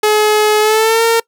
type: tone with pitch glide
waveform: sawtooth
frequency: 425 to 458.1 Hz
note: G#4 to A#4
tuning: +40 to -30 cents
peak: -5 dBFS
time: 0.03-1.2 s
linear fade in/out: 5 ms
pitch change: +130 cents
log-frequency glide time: 0.6-1.03 s
effects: noise-tail reverb RT60 0.1 s tail -23 dB re dry